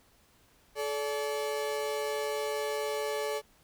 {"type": "tone pair together", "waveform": "35% pulse", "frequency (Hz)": [431.5, 576], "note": ["A4", "D5"], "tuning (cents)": [-34, -34], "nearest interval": "perfect fourth", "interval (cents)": 500, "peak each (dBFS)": [-31, -33], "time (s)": [0.75, 3.42], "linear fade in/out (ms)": 50, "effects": ["pink hiss -64 dBFS RMS until 3.63 s"]}